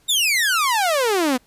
sawtooth exponential sweep, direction down, 3764 to 240 Hz, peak -13 dBFS, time 0.08-1.38 s, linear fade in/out 20 ms, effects pink hiss -58 dBFS RMS until 1.46 s + resampled to 32000 Hz

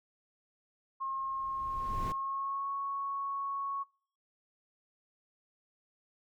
sine tone with pitch glide, 1074 to 1106.7 Hz, C6 to C#6, +45 to -3 cents, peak -33 dBFS, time 1-3.84 s, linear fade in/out 20 ms, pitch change +52 cents, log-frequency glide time 2.03-2.7 s
brown noise with exponential growth, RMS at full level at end -33 dBFS, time 1.06-2.12 s, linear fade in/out 1 ms, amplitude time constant 230 ms
effects noise-tail reverb RT60 0.5 s tail -24 dB re dry

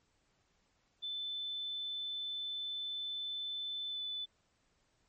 sine tone with pitch glide, 3520 to 3494 Hz, A7 to A7, 0 to -13 cents, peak -37 dBFS, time 1.02-4.26 s, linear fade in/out 20 ms, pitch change -13 cents, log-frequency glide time 3.89-4 s, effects pink hiss -75 dBFS RMS until 5.08 s + MP3 32 kbps

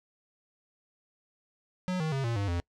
square tone with pitch steps, 183.1 / 157.57 / 135.59 / 116.69 / 100.41 / 86.41 Hz, F#3 / D#3 / C#3 / A#2 / G2 / F2, -18 / +22 / -38 / +2 / +42 / -18 cents, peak -29 dBFS, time 1.88-2.6 s, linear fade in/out 0 ms, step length 120 ms, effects noise-tail reverb RT60 0.1 s tail -25 dB re dry + low-pass 6000 Hz 12 dB/octave

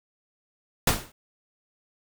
pink noise with exponential decay, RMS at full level -17 dBFS, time 0.87-1.12 s, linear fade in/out 5 ms, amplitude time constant 53 ms, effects none

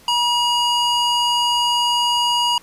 square tone with band-pass filter, 960 Hz, B5, 49 cents flat, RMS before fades -18 dBFS, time 0.08-2.58 s, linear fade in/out 2 ms, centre 3100 Hz, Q 0.94, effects pink hiss -48 dBFS RMS until 2.62 s + resampled to 32000 Hz

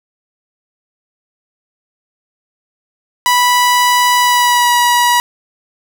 sawtooth tone with pitch glide, 984 to 967.7 Hz, B5 to B5, -7 to -36 cents, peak -5 dBFS, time 3.26-5.2 s, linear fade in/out 0 ms, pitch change -29 cents, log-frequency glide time 4.2-4.74 s, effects none

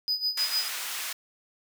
triangle tone with tremolo, 4978 Hz, D#8, in tune, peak -22 dBFS, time 0.08-0.68 s, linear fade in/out 0 ms, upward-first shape sine, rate 6.6 Hz, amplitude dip 80%
pink high-pass noise, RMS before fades -34 dBFS, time 0.37-1.13 s, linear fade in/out 5 ms, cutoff 1500 Hz, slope 12 dB/octave
effects none

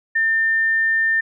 sine tone, 1800 Hz, A6, 39 cents sharp, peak -15 dBFS, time 0.15-1.21 s, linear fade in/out 10 ms, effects none

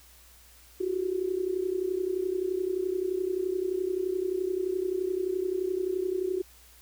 sine tone with amplitude modulation, 370 Hz, F#4, in tune, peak -23 dBFS, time 0.8-6.42 s, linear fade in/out 10 ms, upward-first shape sine, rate 31.6 Hz, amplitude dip 80%, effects added 60 Hz sine -57 dBFS peak until 6.81 s + white hiss -56 dBFS RMS until 6.81 s

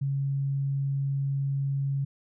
sine tone, 138.2 Hz, C#3, 5 cents flat, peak -25 dBFS, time 0.01-2.05 s, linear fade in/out 10 ms, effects none

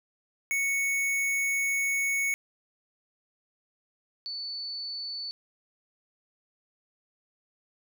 square / sine tone pair in turn, 2217 / 4480 Hz, C#7 / C#8, 0 / +18 cents, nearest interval octave, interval 1218 cents, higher second, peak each -26 / -33 dBFS, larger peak first, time 0.51-2.34 / 4.26-5.31 s, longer first, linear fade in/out 0 ms, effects none

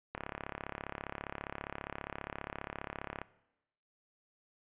click train, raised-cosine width 0.5 ms, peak -23 dBFS, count 108, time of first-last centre 0.15-3.216 s, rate 34.9 Hz, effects noise-tail reverb RT60 0.9 s tail -19 dB re dry + resampled to 8000 Hz

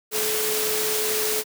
sine tone in noise, 430.8 Hz, A4, 37 cents flat, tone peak -27 dBFS, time 0.11-1.44 s, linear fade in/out 50 ms, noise white, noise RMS -25 dBFS, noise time 0.11-1.44 s, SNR -5 dB, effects high-pass 150 Hz 12 dB/octave

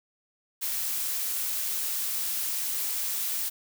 blue noise, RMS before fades -30 dBFS, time 0.61-3.5 s, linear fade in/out 20 ms, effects none

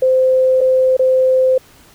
sine tone with dropouts, 518 Hz, C5, 17 cents flat, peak -9 dBFS, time 0.02-1.58 s, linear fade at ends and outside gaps 5 ms, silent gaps 0.608-0.612 / 0.968-0.993 s, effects pink hiss -46 dBFS RMS until 1.94 s

